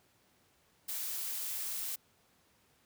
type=noise; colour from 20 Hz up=blue; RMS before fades=-38 dBFS; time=0.88-1.96 s; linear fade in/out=10 ms; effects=pink hiss -69 dBFS RMS until 2.85 s + high-pass 80 Hz 12 dB/octave